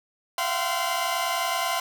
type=tone cluster; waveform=sawtooth; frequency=666 / 694 / 765 / 1036 / 2884 Hz; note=E5 / F5 / G5 / C6 / F#7; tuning=+18 / -11 / -42 / -17 / -45 cents; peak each=-31 / -26 / -28 / -24 / -33 dBFS; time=0.38-1.8 s; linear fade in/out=2 ms; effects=none